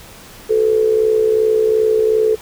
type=tone with amplitude modulation; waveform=sine; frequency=437.4 Hz; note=A4; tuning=10 cents flat; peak=-8 dBFS; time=0.49-2.36 s; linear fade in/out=20 ms; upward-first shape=sine; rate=62.7 Hz; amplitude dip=65%; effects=pink hiss -39 dBFS RMS until 2.41 s